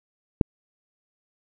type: click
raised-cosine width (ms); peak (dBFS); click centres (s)
3; -4; 0.412
effects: none